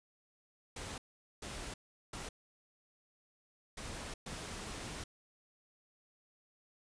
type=noise bursts at uneven times; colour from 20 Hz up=pink; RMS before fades=-44 dBFS; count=5; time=0.76-0.98 / 1.42-1.74 / 2.13-2.29 / 3.77-4.14 / 4.26-5.04 s; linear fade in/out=5 ms; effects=resampled to 22050 Hz